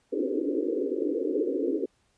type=band-pass noise; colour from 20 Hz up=pink; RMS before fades=-28 dBFS; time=0.12-1.86 s; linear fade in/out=10 ms; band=270 to 510 Hz; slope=96 dB/octave; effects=pink hiss -69 dBFS RMS until 2.17 s + resampled to 22050 Hz